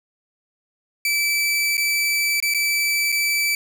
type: tone with dropouts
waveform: sawtooth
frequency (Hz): 2316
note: D7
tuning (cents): -25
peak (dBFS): -15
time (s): 1.05-3.55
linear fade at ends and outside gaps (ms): 2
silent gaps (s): 1.77-1.778 / 2.402-2.425 / 2.539-2.546 / 3.12-3.124
effects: none